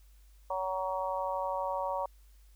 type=harmonic tone; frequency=187.8 Hz; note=F#3; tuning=26 cents sharp; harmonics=3 / 4 / 5 / 6; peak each=-35 / -39 / -34 / -40 dBFS; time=0.5-2.06 s; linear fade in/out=5 ms; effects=added 50 Hz sine -55 dBFS peak until 2.55 s + white hiss -69 dBFS RMS until 2.55 s